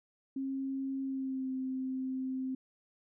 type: tone with pitch glide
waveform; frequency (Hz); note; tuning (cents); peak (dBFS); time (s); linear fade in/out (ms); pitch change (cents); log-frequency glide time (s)
sine; 269 to 261; C4 to C4; +48 to -4; -33; 0.36-2.55; 5; -52; 1.03-1.51
effects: none